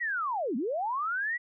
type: linear two-way sweep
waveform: sine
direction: down then up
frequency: 1975.5 to 208.5 to 1975.5 Hz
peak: -28 dBFS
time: 0-1.38 s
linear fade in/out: 20 ms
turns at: 0.56 s
effects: none